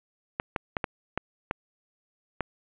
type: clicks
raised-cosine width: 0.5 ms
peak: -12 dBFS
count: 7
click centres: 0.399 / 0.562 / 0.768 / 0.842 / 1.176 / 1.511 / 2.407 s
effects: resampled to 8000 Hz + 8-bit